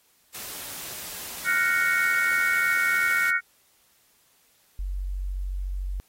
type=noise; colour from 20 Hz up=white; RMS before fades=-37 dBFS; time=0.34-3.31 s; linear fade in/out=10 ms
type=chord; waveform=sine; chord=Gb major seventh; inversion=third; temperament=equal; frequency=1396.9 / 1480 / 1864.7 / 2217 Hz; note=F6 / Gb6 / Bb6 / Db7; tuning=0 / 0 / 0 / 0 cents; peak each=-26 dBFS; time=1.44-3.41 s; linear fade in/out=50 ms
type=tone; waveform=sine; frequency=46.86 Hz; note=F#1; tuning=23 cents sharp; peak=-27 dBFS; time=4.79-6 s; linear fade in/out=0 ms
effects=white hiss -63 dBFS RMS until 6.08 s + AAC 48 kbps